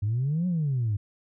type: exponential two-way sweep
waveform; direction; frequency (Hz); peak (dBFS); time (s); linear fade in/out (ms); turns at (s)
sine; up then down; 98.7 to 185 to 98.7; -22; 0.02-0.97; 10; 0.47
effects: tanh soft clip ceiling -20 dBFS